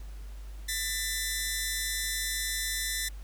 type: tone pair together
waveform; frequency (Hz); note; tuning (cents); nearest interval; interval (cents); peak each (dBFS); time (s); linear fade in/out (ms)
10% pulse; 1778 / 2000; A6 / B6; +18 / +21; major second; 203; -24; 0.68-3.09; 10
effects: added 50 Hz sine -39 dBFS peak until 3.23 s + pink hiss -57 dBFS RMS until 3.23 s